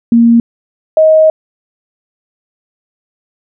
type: tone pair in turn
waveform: sine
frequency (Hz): 233.1 / 629.7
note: A#3 / D#5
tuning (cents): 0 / +21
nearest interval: octave + perfect fourth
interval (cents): 1721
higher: second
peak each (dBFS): -3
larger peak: neither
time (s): 0.12-0.4 / 0.97-1.3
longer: second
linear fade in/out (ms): 2
effects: none